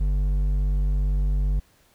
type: tone with hard clipping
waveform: triangle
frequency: 48.8 Hz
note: G1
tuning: 7 cents flat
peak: -21 dBFS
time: 0-1.6 s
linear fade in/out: 10 ms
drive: 10 dB
effects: pink hiss -60 dBFS RMS until 1.94 s